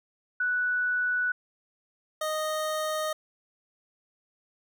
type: tone pair in turn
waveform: sine / 25% pulse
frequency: 1480 / 620.5 Hz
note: F#6 / D#5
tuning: 0 / -5 cents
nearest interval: octave + minor third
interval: 1505 cents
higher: first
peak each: -24 dBFS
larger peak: neither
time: 0.4-1.32 / 2.21-3.13 s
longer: neither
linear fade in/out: 5 ms
effects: none